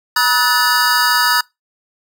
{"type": "tone cluster", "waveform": "square", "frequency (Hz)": [963, 1271, 1480, 1747, 4790], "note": ["B5", "D#6", "F#6", "A6", "D8"], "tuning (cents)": [-44, 36, 0, -13, 33], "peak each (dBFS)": -19, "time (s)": [0.16, 1.41], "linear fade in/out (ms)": 5, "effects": ["noise-tail reverb RT60 0.2 s tail -25 dB re dry"]}